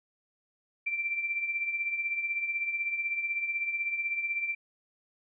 sine tone with tremolo, 2351 Hz, D7, 1 cent sharp, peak -26 dBFS, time 0.86-4.55 s, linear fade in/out 10 ms, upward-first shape triangle, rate 16 Hz, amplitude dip 65%, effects none

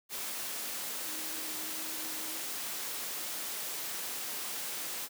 sine tone in noise, 314.1 Hz, D#4, 16 cents sharp, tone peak -49 dBFS, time 1.04-2.42 s, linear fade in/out 50 ms, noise white, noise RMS -38 dBFS, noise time 0.09-5.09 s, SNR -14 dB, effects high-pass 200 Hz 12 dB/octave

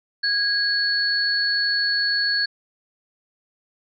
sine tone pair together, 1645 / 4407 Hz, G#6 / C#8, -17 / -11 cents, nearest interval octave + perfect fourth, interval 1706 cents, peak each -22 / -21 dBFS, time 0.23-2.46 s, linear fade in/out 10 ms, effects none

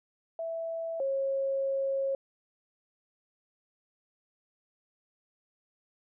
sine tone pair in turn, 659.3 / 543.4 Hz, E5 / C#5, 0 / -35 cents, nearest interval minor third, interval 335 cents, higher first, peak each -32 / -27 dBFS, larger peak second, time 0.39-1 / 1-2.15 s, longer second, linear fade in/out 2 ms, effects none

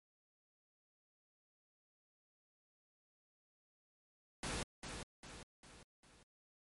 pink noise with echo, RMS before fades -41 dBFS, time 4.43-4.63 s, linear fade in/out 2 ms, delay 400 ms, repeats 4, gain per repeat -6 dB, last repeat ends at 6.23 s, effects MP3 48 kbps

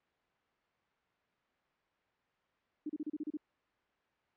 sine tone bursts, 302.7 Hz, D#4, 48 cents flat, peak -35 dBFS, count 8, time 2.86-3.371 s, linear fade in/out 5 ms, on 35 ms, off 33 ms, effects white hiss -75 dBFS RMS until 4.36 s + low-pass 2000 Hz 12 dB/octave

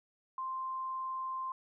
sine tone, 1046.5 Hz, C6, in tune, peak -35 dBFS, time 0.38-1.52 s, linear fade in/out 2 ms, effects none

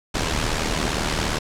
pink noise with amplitude modulation, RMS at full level -20 dBFS, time 0.14-1.39 s, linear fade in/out 10 ms, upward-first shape sine, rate 77.4 Hz, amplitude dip 65%, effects low-pass 7000 Hz 12 dB/octave

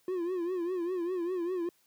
triangle tone with vibrato, 355.2 Hz, F4, 29 cents sharp, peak -28 dBFS, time 0.08-1.69 s, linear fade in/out 2 ms, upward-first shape triangle, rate 5 Hz, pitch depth 120 cents each way, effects white hiss -69 dBFS RMS until 1.86 s + high-pass 100 Hz 12 dB/octave

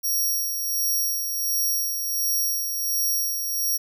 10% pulse tone with tremolo, 5650 Hz, F8, 19 cents sharp, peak -15 dBFS, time 0.03-3.78 s, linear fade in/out 20 ms, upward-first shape sine, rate 1.4 Hz, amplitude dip 45%, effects none

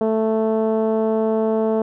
10% pulse tone with low-pass filter, 220.4 Hz, A3, 3 cents sharp, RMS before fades -19 dBFS, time 0.01-1.82 s, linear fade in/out 2 ms, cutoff 530 Hz, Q 1.4, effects none

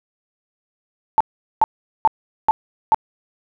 sine tone bursts, 881 Hz, A5, 2 cents sharp, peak -9 dBFS, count 5, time 1.18-2.945 s, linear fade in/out 0 ms, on 25 ms, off 410 ms, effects none

